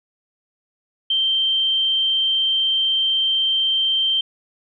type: tone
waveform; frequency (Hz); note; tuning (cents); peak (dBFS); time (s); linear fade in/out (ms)
sine; 3136; G7; 0; -16; 1.1-4.21; 5
effects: none